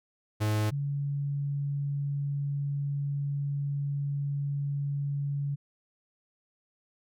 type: tone pair in turn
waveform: 45% pulse / sine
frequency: 106.7 / 141.85 Hz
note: G#2 / C#3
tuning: +47 / +40 cents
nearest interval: perfect fourth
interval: 493 cents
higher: second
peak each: -25 / -28 dBFS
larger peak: first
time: 0.4-0.71 / 0.71-5.56 s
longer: second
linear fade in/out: 20 ms
effects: none